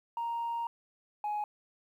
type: tone pair in turn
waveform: sine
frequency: 933 / 837 Hz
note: A#5 / G#5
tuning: +1 / +13 cents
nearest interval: major second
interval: 188 cents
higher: first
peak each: -30 / -29 dBFS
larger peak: second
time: 0.17-0.67 / 1.24-1.44 s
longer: first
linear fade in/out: 2 ms
effects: tanh soft clip ceiling -29 dBFS + 11-bit